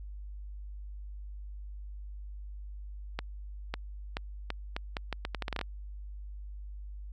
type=accelerating click train; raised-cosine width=0.3 ms; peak=-17 dBFS; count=15; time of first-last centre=3.19-5.613 s; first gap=550 ms; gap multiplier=0.78; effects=added 50 Hz sine -40 dBFS peak until 7.12 s